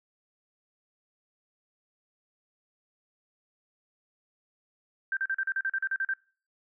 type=tone bursts; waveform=sine; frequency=1568 Hz; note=G6; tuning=in tune; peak=-26 dBFS; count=12; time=5.12-6.137 s; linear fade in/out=2 ms; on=49 ms; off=39 ms; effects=noise-tail reverb RT60 0.4 s tail -24 dB re dry